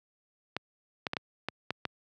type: clicks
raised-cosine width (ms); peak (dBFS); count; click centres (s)
0.3; -15; 7; 0.566 / 1.068 / 1.134 / 1.168 / 1.486 / 1.706 / 1.853
effects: high-pass 100 Hz 12 dB/octave